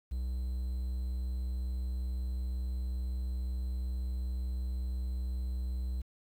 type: tone with quantisation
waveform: triangle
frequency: 62.7 Hz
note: B1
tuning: 27 cents sharp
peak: -30 dBFS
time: 0.11-6.02 s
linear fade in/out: 10 ms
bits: 10
effects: none